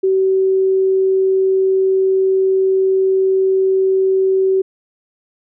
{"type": "tone", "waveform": "sine", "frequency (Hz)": 381.3, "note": "G4", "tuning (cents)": -48, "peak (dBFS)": -11, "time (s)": [0.03, 4.62], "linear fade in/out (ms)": 10, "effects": []}